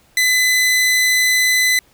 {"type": "tone", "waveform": "sawtooth", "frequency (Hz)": 2011, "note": "B6", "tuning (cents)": 31, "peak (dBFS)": -9, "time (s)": [0.17, 1.79], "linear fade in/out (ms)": 2, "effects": ["pink hiss -54 dBFS RMS until 1.93 s"]}